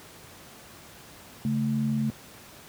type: tone pair together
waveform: sine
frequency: 138.59 / 220 Hz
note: C#3 / A3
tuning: 0 / 0 cents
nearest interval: minor sixth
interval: 800 cents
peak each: -28 / -25 dBFS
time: 1.45-2.1 s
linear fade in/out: 0 ms
effects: pink hiss -48 dBFS RMS until 2.68 s + high-pass 80 Hz 12 dB/octave